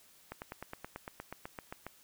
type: slowing click train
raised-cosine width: 0.5 ms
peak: -26 dBFS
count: 14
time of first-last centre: 0.32-1.866 s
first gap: 99 ms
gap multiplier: 1.03
effects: white hiss -62 dBFS RMS until 2.03 s